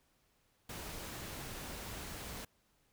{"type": "noise", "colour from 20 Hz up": "pink", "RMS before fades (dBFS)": -45, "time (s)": [0.69, 2.45], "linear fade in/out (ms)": 5, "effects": ["pink hiss -74 dBFS RMS until 2.92 s"]}